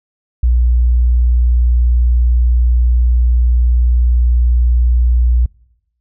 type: tone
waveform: sine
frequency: 60.2 Hz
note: B1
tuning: 44 cents flat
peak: -8 dBFS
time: 0.43-5.46 s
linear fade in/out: 5 ms
effects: noise-tail reverb RT60 0.9 s tail -25 dB re dry